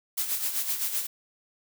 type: noise with tremolo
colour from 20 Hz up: blue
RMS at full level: -27 dBFS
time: 0.17-1.07 s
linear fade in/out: 10 ms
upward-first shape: sine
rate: 7.8 Hz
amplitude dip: 60%
effects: none